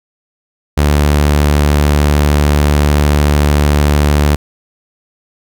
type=tone; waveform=sawtooth; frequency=73.42 Hz; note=D2; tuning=in tune; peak=-4 dBFS; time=0.77-4.36 s; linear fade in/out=10 ms; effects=none